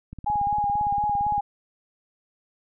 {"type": "click train", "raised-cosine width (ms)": 5, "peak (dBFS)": -25, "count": 23, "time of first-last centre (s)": [0.13, 1.38], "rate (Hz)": 17.6}
{"type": "tone with vibrato", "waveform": "sine", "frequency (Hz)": 824, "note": "G#5", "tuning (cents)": -14, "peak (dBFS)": -21, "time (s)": [0.26, 1.41], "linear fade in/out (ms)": 10, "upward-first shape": "sine", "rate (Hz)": 4.1, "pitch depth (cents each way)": 28}
{"effects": []}